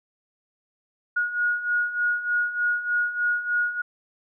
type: beating tone pair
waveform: sine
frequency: 1443 / 1446.3 Hz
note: F#6 / F#6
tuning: -44 / -40 cents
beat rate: 3.3 Hz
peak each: -28 / -23 dBFS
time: 1.16-3.82 s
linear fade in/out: 10 ms
effects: none